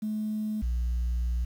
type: tone pair in turn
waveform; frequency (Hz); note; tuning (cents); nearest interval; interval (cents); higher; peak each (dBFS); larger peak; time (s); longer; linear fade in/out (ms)
sine; 214.6 / 59.79; A3 / A#1; -43 / +45; octave + minor seventh; 2212; first; -27 / -23; second; 0.02-0.62 / 0.62-1.45; second; 10
effects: tanh soft clip ceiling -24 dBFS + 9-bit